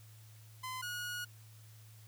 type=tone pair in turn; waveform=sawtooth; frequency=1025 / 1449.6 Hz; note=C6 / F#6; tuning=-36 / -36 cents; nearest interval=tritone; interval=600 cents; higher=second; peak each=-36 / -35 dBFS; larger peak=second; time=0.63-0.82 / 0.82-1.25 s; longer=second; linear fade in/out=10 ms; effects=added 109 Hz sine -54 dBFS peak until 2.07 s + white hiss -63 dBFS RMS until 2.07 s